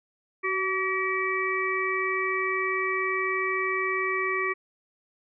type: harmonic tone with a mistuned harmonic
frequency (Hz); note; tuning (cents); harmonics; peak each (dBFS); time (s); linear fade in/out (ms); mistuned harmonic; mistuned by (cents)
383.2; G4; -39; 1 / 3 / 5 / 6; -30 / -30 / -30 / -30; 0.43-4.54; 20; 1; -29
effects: none